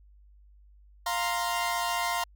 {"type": "chord", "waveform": "sawtooth", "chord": "F suspended fourth", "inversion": "none", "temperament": "equal", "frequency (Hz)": [698.5, 932.3, 1046.5], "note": ["F5", "Bb5", "C6"], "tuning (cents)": [0, 0, 0], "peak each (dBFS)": -28, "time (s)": [1.06, 2.24], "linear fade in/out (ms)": 5, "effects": ["added 50 Hz sine -53 dBFS peak until 2.35 s"]}